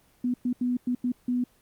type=tone bursts at uneven times; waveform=sine; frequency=246.9 Hz; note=B3; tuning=in tune; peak=-23 dBFS; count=6; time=0.24-0.34 / 0.45-0.53 / 0.61-0.77 / 0.87-0.95 / 1.04-1.12 / 1.28-1.44 s; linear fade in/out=5 ms; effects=pink hiss -62 dBFS RMS until 1.61 s + Opus 24 kbps